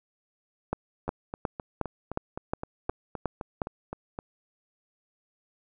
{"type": "two click trains", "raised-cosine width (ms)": 1, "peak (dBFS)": [-20, -13], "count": [13, 9], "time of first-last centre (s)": [[1.08, 4.189], [0.73, 3.618]], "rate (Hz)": [3.86, 2.77], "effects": []}